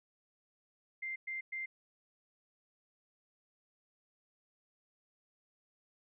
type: tone bursts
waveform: sine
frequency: 2093 Hz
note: C7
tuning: in tune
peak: -37 dBFS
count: 3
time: 1.02-1.66 s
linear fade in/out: 10 ms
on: 140 ms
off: 110 ms
effects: none